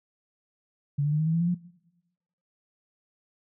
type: tone with pitch steps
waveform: sine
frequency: 143 / 147.45 / 152.03 / 156.76 / 161.63 / 166.65 / 171.83 / 177.18 Hz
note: D3 / D3 / D#3 / D#3 / E3 / E3 / F3 / F3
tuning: -46 / +7 / -40 / +13 / -34 / +19 / -28 / +25 cents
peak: -22 dBFS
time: 0.98-1.548 s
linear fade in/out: 10 ms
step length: 71 ms
effects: noise-tail reverb RT60 1.0 s tail -22 dB re dry